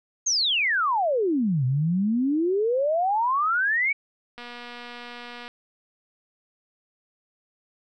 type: exponential two-way sweep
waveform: sine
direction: down then up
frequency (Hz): 6645 to 123.47 to 2300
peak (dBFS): -20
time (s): 0.26-3.93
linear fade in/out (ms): 10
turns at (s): 1.65
type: click train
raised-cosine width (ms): 0.3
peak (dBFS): -24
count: 266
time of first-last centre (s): 4.38-5.48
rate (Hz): 241
effects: none